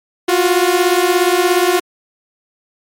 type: beating tone pair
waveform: sawtooth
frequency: 349.2 / 366.2 Hz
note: F4 / F#4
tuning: 0 / -18 cents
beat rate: 17 Hz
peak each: -10 dBFS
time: 0.28-1.8 s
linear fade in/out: 10 ms
effects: MP3 64 kbps